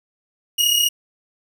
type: tone pair together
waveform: sawtooth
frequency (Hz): 2865 / 2900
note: F7 / F#7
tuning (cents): +44 / -35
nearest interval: unison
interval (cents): 21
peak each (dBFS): -14 / -16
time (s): 0.58-0.89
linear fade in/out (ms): 10
effects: none